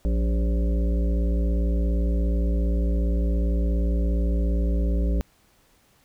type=harmonic tone with a mistuned harmonic; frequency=57.3 Hz; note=A#1; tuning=29 cents flat; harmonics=1 / 3 / 5 / 7 / 9 / 10; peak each=-20 / -30 / -34 / -37 / -39 / -40 dBFS; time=0.05-5.21 s; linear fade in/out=0 ms; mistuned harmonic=3; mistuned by=+100 cents; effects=pink hiss -61 dBFS RMS until 6.04 s